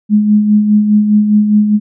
sine tone with tremolo, 210 Hz, G#3, 19 cents sharp, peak -4 dBFS, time 0.09-1.8 s, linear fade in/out 50 ms, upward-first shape sine, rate 4.9 Hz, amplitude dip 50%, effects none

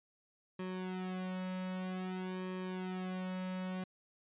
sawtooth tone with flanger, 185 Hz, F#3, in tune, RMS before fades -40 dBFS, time 0.59-3.84 s, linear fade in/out 5 ms, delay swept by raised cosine 1.4 to 2.6 ms, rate 0.52 Hz, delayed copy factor -0.95, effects resampled to 8000 Hz

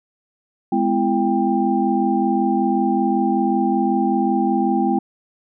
sine tone cluster, 208.4 / 253.7 / 336.3 / 792 Hz, G#3 / B3 / E4 / G5, +6 / +47 / +35 / +18 cents, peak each -21 dBFS, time 0.72-4.99 s, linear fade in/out 5 ms, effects none

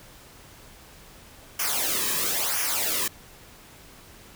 white noise with flanger, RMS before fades -26 dBFS, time 1.59-3.08 s, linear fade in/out 5 ms, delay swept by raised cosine 0.24 to 1.44 ms, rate 0.99 Hz, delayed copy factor -0.75, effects pink hiss -49 dBFS RMS until 4.35 s

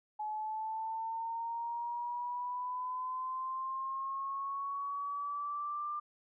sine linear sweep, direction up, 849 to 1193 Hz, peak -35 dBFS, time 0.19-6 s, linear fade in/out 10 ms, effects none

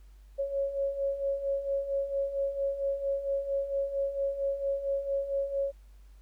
sine beating tone pair, 550 / 554.4 Hz, C#5 / C#5, -14 / 0 cents, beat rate 4.4 Hz, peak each -35 / -29 dBFS, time 0.38-5.72 s, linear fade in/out 20 ms, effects added 49 Hz sine -50 dBFS peak until 6.21 s + pink hiss -69 dBFS RMS until 6.21 s

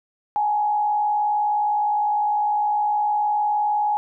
sine tone with frequency modulation, 837 Hz, G#5, 13 cents sharp, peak -18 dBFS, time 0.36-3.97 s, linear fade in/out 0 ms, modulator 59.6 Hz, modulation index 0.45, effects none

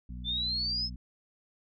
harmonic tone, 61 Hz, B1, 21 cents flat, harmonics 1 / 2 / 3 / 4, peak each -39 / -47 / -46 / -50 dBFS, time 0.09-0.96 s, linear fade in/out 5 ms
sine exponential sweep, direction up, 3500 to 5274 Hz, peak -29 dBFS, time 0.24-0.9 s, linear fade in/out 50 ms
effects none

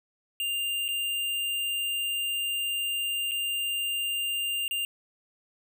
square tone with dropouts, 2797 Hz, F7, 2 cents sharp, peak -28 dBFS, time 0.4-4.85 s, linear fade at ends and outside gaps 1 ms, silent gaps 0.881-0.887 / 3.312-3.317 / 4.68-4.71 s, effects none

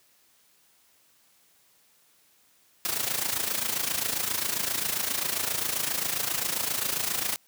white noise with amplitude modulation, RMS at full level -26 dBFS, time 2.85-7.36 s, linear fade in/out 0 ms, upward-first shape sine, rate 27.5 Hz, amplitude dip 70%, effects white hiss -63 dBFS RMS until 7.47 s + high-pass 80 Hz 12 dB/octave

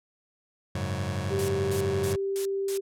sawtooth chord, F# suspended second, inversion none, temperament just, 92.5 / 104.06 / 138.75 Hz, F#2 / G#2 / C#3, 0 / +4 / +2 cents, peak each -27 / -29 / -30 dBFS, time 0.75-2.16 s, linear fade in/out 5 ms
sine tone, 392 Hz, G4, in tune, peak -26 dBFS, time 1.3-2.81 s, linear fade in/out 20 ms
blue noise bursts, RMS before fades -33 dBFS, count 5, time 1.39-2.775 s, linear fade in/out 0 ms, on 93 ms, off 230 ms
effects low-pass 10000 Hz 12 dB/octave

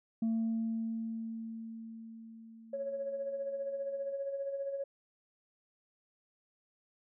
sine tone with exponential decay, 225.6 Hz, A3, 44 cents sharp, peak -26 dBFS, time 0.22-4.13 s, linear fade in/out 5 ms, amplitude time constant 850 ms
sine tone with tremolo, 553 Hz, C#5, 4 cents flat, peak -32 dBFS, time 2.73-4.84 s, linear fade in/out 5 ms, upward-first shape sine, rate 15 Hz, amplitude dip 50%
effects tanh soft clip ceiling -27 dBFS

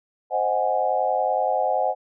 sine chord, Ab dominant seventh, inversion first, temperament equal, 523.3 / 622.3 / 740 / 830.6 Hz, C5 / Eb5 / Gb5 / Ab5, 0 / 0 / 0 / 0 cents, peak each -26 / -26 / -23 / -26 dBFS, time 0.3-1.95 s, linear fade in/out 50 ms, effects none

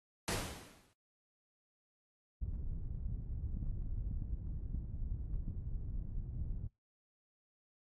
pink noise with exponential decay, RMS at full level -34 dBFS, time 0.28-0.93 s, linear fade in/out 0 ms, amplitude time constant 140 ms
pink low-pass noise, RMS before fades -40 dBFS, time 2.41-6.68 s, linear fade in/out 10 ms, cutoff 100 Hz, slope 12 dB/octave
clicks, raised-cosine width 5 ms, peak -30 dBFS, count 6, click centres 3.571 / 3.628 / 4.113 / 4.222 / 4.747 / 5.482 s
effects noise-tail reverb RT60 0.2 s tail -25 dB re dry + AAC 32 kbps

